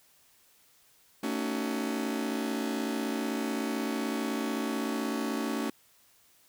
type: chord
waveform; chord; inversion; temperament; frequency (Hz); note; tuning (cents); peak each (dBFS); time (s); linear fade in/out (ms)
40% pulse; D# half-diminished seventh; second; just; 224 / 280 / 311.1 / 373.4; A3 / C#4 / D#4 / F#4; +31 / +18 / 0 / +16; -33 / -33 / -38 / -37; 1.23-5.7; 5
effects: white hiss -63 dBFS RMS until 6.48 s